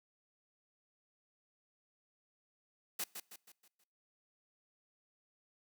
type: noise with echo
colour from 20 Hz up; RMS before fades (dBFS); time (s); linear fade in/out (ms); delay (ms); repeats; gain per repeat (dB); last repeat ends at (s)
white; -38; 2.99-3.04; 5; 160; 5; -7; 3.84
effects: noise-tail reverb RT60 0.7 s tail -25 dB re dry + high-pass 150 Hz 12 dB/octave